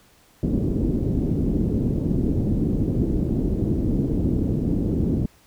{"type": "low-pass noise", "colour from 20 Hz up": "white", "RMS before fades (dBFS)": -22, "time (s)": [0.43, 5.26], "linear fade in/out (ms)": 2, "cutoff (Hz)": 310, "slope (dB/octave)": 24, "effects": ["pink hiss -56 dBFS RMS until 5.46 s"]}